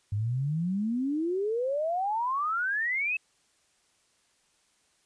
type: exponential sweep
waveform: sine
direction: up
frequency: 98.8 to 2637 Hz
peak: -26 dBFS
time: 0.12-3.17 s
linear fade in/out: 5 ms
effects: white hiss -68 dBFS RMS until 5.05 s + resampled to 22050 Hz